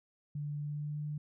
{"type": "tone with pitch glide", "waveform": "sine", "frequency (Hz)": [146.83, 149.22], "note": ["D3", "D3"], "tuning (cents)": [0, 28], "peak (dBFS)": -35, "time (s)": [0.35, 1.18], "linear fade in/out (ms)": 5, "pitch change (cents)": 28, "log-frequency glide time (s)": [0.6, 1], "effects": []}